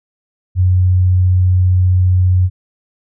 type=tone; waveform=sine; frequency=91.5 Hz; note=F#2; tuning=19 cents flat; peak=-8 dBFS; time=0.55-2.5 s; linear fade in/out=50 ms; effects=none